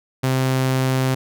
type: tone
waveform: sawtooth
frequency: 130.81 Hz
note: C3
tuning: in tune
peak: -13 dBFS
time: 0.23-1.15 s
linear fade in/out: 10 ms
effects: none